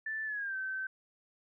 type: tone with pitch glide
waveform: sine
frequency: 1760 to 1541 Hz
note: A6 to G6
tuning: 0 to -30 cents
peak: -34 dBFS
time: 0.06-0.87 s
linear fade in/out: 5 ms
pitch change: -230 cents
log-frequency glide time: 0.25-0.56 s
effects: none